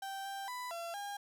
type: tone with pitch steps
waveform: 35% pulse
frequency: 781 / 787 / 994 / 679 / 809 Hz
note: G5 / G5 / B5 / F5 / G#5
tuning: -7 / +7 / +11 / -49 / -46 cents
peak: -38 dBFS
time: 0.02-1.17 s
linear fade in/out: 5 ms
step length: 230 ms
effects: none